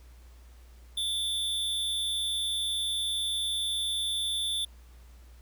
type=tone with amplitude modulation; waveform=square; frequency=3520 Hz; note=A7; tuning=in tune; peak=-26 dBFS; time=0.97-4.65 s; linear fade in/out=5 ms; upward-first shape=sine; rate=211 Hz; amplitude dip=60%; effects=added 60 Hz sine -49 dBFS peak until 5.41 s + pink hiss -62 dBFS RMS until 5.41 s